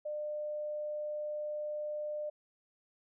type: tone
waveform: sine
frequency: 600 Hz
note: D5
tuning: 37 cents sharp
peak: -35 dBFS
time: 0.05-2.3 s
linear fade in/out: 10 ms
effects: none